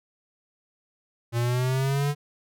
square exponential sweep, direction up, 116.54 to 146.83 Hz, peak -23 dBFS, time 1.32-2.15 s, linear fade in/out 50 ms, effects none

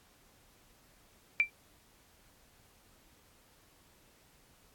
sine tone with exponential decay, 2349 Hz, D7, in tune, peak -19 dBFS, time 1.4-1.5 s, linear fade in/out 0 ms, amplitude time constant 21 ms, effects pink hiss -64 dBFS RMS until 4.74 s + AAC 64 kbps

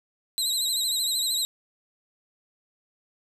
25% pulse tone with vibrato, 3951 Hz, B7, in tune, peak -19 dBFS, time 0.38-1.45 s, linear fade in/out 0 ms, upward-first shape sine, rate 13 Hz, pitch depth 78 cents each way, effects none

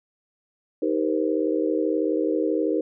sine chord, C minor seventh, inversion first, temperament just, 314 / 392.4 / 470.9 / 523.3 Hz, Eb4 / G4 / Bb4 / C5, +16 / +2 / +18 / 0 cents, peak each -24 / -27 / -26 / -29 dBFS, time 0.82-2.81 s, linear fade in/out 5 ms, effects none

